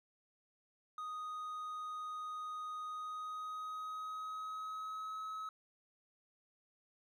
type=tone with pitch glide; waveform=triangle; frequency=1244.5 to 1283.2 Hz; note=D#6 to E6; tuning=0 to -47 cents; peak=-39 dBFS; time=0.98-5.49 s; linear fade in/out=2 ms; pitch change=+53 cents; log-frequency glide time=2.86-5.19 s; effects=none